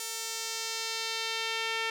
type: tone with band-pass filter sweep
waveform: sawtooth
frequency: 450 Hz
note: A4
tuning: 39 cents sharp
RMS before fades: -34 dBFS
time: 0-1.9 s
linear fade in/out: 2 ms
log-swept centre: 8200 to 2600 Hz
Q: 1.3
effects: none